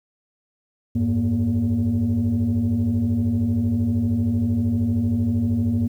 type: tone cluster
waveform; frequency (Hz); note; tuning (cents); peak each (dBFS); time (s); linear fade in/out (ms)
sine; 90.5 / 103.4 / 235.8; F#2 / G#2 / A#3; -38 / -7 / +20; -24 / -21 / -19; 0.95-5.88; 10
effects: tanh soft clip ceiling -14 dBFS + 9-bit